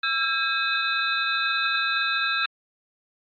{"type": "tone cluster", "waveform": "sine", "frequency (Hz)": [1340, 1616, 2552, 3628, 3986], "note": ["E6", "G#6", "D#7", "A#7", "B7"], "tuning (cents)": [28, -48, 43, -48, 15], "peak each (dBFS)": [-28, -26, -29, -32, -30], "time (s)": [0.03, 2.46], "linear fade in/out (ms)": 5, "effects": ["AAC 32 kbps"]}